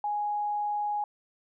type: tone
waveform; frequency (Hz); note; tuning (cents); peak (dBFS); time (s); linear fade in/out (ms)
sine; 830.6; G#5; 0; -27; 0.04-1.04; 2
effects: none